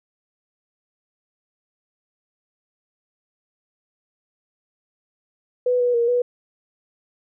sine tone with pitch steps, 495.9 / 488.8 / 469.7 / 489.2 Hz, B4 / B4 / A#4 / B4, +7 / -18 / +13 / -16 cents, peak -16 dBFS, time 5.66-6.22 s, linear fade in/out 5 ms, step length 140 ms, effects none

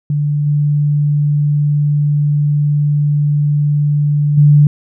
sine tone with level steps, 146.83 Hz, D3, in tune, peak -12 / -10 / -4 dBFS, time 0.1-4.67 s, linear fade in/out 2 ms, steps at 0.46 / 4.37 s, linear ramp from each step 10 ms, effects none

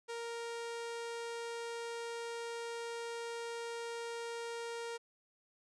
sawtooth tone, 466.2 Hz, A#4, in tune, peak -36 dBFS, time 0.08-4.98 s, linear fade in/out 20 ms, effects resampled to 22050 Hz

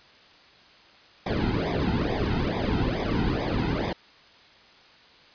brown noise with flanger, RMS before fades -26 dBFS, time 1.26-3.93 s, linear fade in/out 5 ms, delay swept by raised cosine 0.69 to 1.79 ms, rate 2.3 Hz, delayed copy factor -0.95, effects white hiss -53 dBFS RMS until 5.34 s + resampled to 11025 Hz

